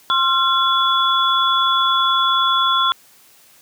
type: tone cluster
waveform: sine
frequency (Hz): 1058 / 1368 / 3421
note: C6 / F6 / A7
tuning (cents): +19 / -36 / -49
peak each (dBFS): -18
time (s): 0.1-2.92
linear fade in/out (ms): 0
effects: white hiss -50 dBFS RMS until 3.61 s + high-pass 100 Hz 12 dB/octave